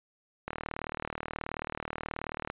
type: click train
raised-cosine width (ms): 0.5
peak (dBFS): -19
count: 79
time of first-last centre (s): 0.48-2.501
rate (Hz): 38.6
effects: resampled to 8000 Hz